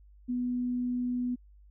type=tone; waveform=sine; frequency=246.9 Hz; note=B3; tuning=in tune; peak=-28 dBFS; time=0.28-1.36 s; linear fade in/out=20 ms; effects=added 50 Hz sine -53 dBFS peak until 1.7 s